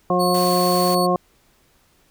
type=harmonic tone; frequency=179.6 Hz; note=F3; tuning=49 cents sharp; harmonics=1 / 2 / 3 / 4 / 6; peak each=-22 / -22 / -22 / -22 / -22 dBFS; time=0.1-1.16 s; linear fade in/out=2 ms
type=tone; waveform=sawtooth; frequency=4435 Hz; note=C#8; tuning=in tune; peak=-23 dBFS; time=0.19-1.07 s; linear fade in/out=20 ms
type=noise; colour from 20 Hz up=white; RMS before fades=-32 dBFS; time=0.34-0.95 s; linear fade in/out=5 ms
effects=pink hiss -59 dBFS RMS until 2.1 s